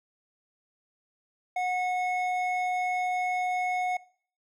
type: tone pair together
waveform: triangle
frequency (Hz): 730.2 / 2188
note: F#5 / C#7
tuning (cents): -23 / -23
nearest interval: octave + perfect fifth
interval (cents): 1900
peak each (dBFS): -24 / -31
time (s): 1.56-3.97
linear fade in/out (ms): 5
effects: noise-tail reverb RT60 0.5 s tail -21 dB re dry + tanh soft clip ceiling -20 dBFS